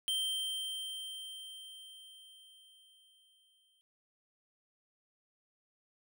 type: tone with exponential decay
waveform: square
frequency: 3136 Hz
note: G7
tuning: in tune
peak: -31 dBFS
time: 0.08-3.81 s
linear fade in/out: 0 ms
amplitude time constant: 810 ms
effects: none